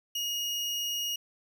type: tone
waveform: 30% pulse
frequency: 2872 Hz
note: F7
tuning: 48 cents sharp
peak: -27 dBFS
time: 0.15-1.16 s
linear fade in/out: 5 ms
effects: none